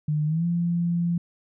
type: tone with pitch glide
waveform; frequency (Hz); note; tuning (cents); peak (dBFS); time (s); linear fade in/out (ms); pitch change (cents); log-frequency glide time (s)
sine; 151.2 to 171.69; D#3 to F3; -49 to -29; -21; 0.08-1.18; 5; +220; 0.26-0.45
effects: none